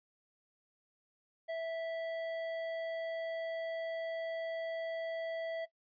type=tone with tanh clipping; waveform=sine; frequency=657 Hz; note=E5; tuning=6 cents flat; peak=-37 dBFS; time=1.48-5.66 s; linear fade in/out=20 ms; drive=11 dB; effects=noise-tail reverb RT60 0.1 s tail -19 dB re dry + resampled to 11025 Hz